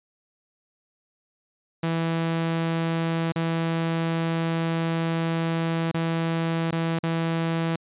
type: tone with dropouts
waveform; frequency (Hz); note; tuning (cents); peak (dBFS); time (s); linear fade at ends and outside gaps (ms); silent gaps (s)
sawtooth; 164.81; E3; 0; -19; 1.83-7.76; 5; 3.321-3.358 / 5.915-5.943 / 6.711-6.725 / 6.99-7.034
effects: resampled to 8000 Hz